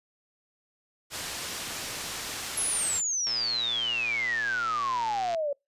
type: low-pass noise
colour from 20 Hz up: white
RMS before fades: -36 dBFS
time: 1.1-3.02 s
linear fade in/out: 50 ms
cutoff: 7600 Hz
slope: 12 dB/octave
type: exponential sweep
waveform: sine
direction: down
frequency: 11175 to 554.4 Hz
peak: -26 dBFS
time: 2.57-5.53 s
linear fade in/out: 5 ms
type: click train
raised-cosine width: 0.2 ms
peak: -21 dBFS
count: 244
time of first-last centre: 3.27-5.347 s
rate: 117 Hz
effects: noise-tail reverb RT60 0.2 s tail -26 dB re dry + resampled to 32000 Hz